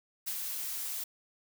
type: noise with ADSR envelope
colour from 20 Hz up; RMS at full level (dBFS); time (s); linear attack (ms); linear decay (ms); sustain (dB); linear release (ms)
blue; -34; 0.26-1.04; 19; 54; -3; 6
effects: none